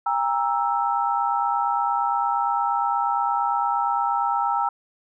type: chord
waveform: sine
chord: E diminished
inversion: first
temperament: equal with one note detuned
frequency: 803.7 / 932.3 / 1318.5 Hz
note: G5 / Bb5 / E6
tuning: +43 / 0 / 0 cents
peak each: -24 / -24 / -25 dBFS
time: 0.06-4.69 s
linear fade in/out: 5 ms
effects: none